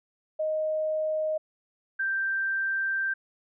sine tone pair in turn, 623 / 1569.9 Hz, D#5 / G6, +2 / +2 cents, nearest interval octave + major third, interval 1600 cents, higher second, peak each -25 / -25 dBFS, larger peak neither, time 0.39-1.38 / 1.99-3.14 s, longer second, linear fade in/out 10 ms, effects none

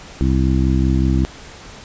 harmonic tone, 65.3 Hz, C2, 3 cents flat, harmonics 1 / 2 / 3 / 4 / 5, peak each -16 / -19 / -21 / -22 / -23 dBFS, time 0.21-1.25 s, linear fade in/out 0 ms, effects pink hiss -38 dBFS RMS until 1.84 s + resampled to 16000 Hz

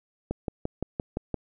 click train, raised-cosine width 2 ms, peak -15 dBFS, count 7, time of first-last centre 0.31-1.343 s, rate 5.81 Hz, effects none

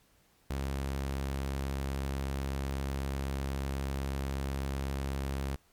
sawtooth tone, 68.1 Hz, C#2, 30 cents flat, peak -28 dBFS, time 0.5-5.56 s, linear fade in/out 5 ms, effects pink hiss -67 dBFS RMS until 5.72 s + MP3 96 kbps

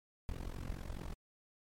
brown noise with amplitude modulation, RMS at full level -38 dBFS, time 0.29-1.14 s, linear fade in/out 0 ms, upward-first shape sine, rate 44.5 Hz, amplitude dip 95%, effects MP3 64 kbps

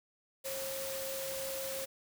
sine tone in noise, 537 Hz, C5, 45 cents sharp, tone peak -39 dBFS, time 0.44-1.86 s, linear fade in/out 20 ms, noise white, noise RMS -41 dBFS, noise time 0.44-1.86 s, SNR -1 dB, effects none

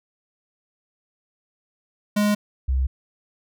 square / sine tone pair in turn, 207.7 / 65.42 Hz, G#3 / C2, 0 / 0 cents, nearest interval octave + minor sixth, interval 2000 cents, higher first, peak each -18 dBFS, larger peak neither, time 2.16-2.35 / 2.68-2.87 s, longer neither, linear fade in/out 10 ms, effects none

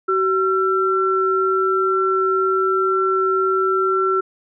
sine tone pair together, 379.2 / 1350.5 Hz, F#4 / E6, +43 / +42 cents, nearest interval octave + minor seventh, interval 2199 cents, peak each -18 dBFS, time 0.08-4.21 s, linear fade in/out 10 ms, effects none

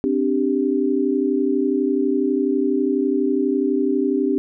sine chord, C suspended second, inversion none, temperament equal, 261.6 / 293.7 / 392 Hz, C4 / D4 / G4, 0 / 0 / 0 cents, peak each -21 dBFS, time 0.04-4.38 s, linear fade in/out 0 ms, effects none

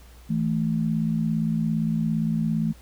sine tone pair together, 162.5 / 220 Hz, E3 / A3, -24 / 0 cents, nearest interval perfect fourth, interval 524 cents, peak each -24 dBFS, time 0.29-2.73 s, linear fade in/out 20 ms, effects added 60 Hz sine -46 dBFS peak until 2.81 s + pink hiss -54 dBFS RMS until 2.81 s

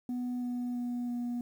sine tone with pitch steps, 246.9 / 245.1 / 243.2 / 241.4 Hz, B3 / B3 / B3 / B3, 0 / -13 / -26 / -39 cents, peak -29 dBFS, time 0.09-1.41 s, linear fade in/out 2 ms, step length 330 ms, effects tanh soft clip ceiling -31 dBFS + 10-bit

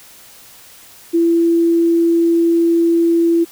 sine tone, 335.9 Hz, E4, 33 cents sharp, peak -10 dBFS, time 1.13-3.45 s, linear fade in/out 20 ms, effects white hiss -42 dBFS RMS until 3.51 s

